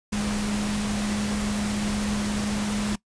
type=tone in noise; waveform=sine; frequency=207.7 Hz; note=G#3; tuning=in tune; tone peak=-25 dBFS; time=0.12-2.96 s; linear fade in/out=10 ms; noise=pink; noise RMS=-31 dBFS; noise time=0.12-2.96 s; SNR=+3 dB; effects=noise-tail reverb RT60 0.1 s tail -21 dB re dry + resampled to 22050 Hz